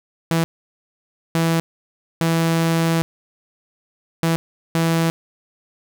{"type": "tone bursts at uneven times", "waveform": "sawtooth", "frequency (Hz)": 164.81, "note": "E3", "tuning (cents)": 0, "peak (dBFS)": -12, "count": 5, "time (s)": [[0.31, 0.44], [1.35, 1.6], [2.21, 3.02], [4.23, 4.36], [4.75, 5.1]], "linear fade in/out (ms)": 0, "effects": []}